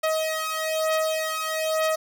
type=beating tone pair; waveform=sawtooth; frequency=632 / 633.1 Hz; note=D#5 / D#5; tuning=+27 / +30 cents; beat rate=1.1 Hz; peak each=-23 / -22 dBFS; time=0.03-1.96 s; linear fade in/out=10 ms; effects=none